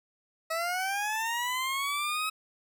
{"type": "linear sweep", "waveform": "20% pulse", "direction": "up", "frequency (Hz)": [640, 1282], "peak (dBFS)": -24, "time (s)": [0.5, 2.3], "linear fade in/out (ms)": 10, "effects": []}